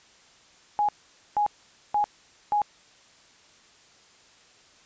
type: tone bursts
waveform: sine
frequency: 830.6 Hz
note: G#5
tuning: in tune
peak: -20 dBFS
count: 4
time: 0.79-2.618 s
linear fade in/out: 0 ms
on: 97 ms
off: 480 ms
effects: white hiss -56 dBFS RMS until 4.85 s + resampled to 16000 Hz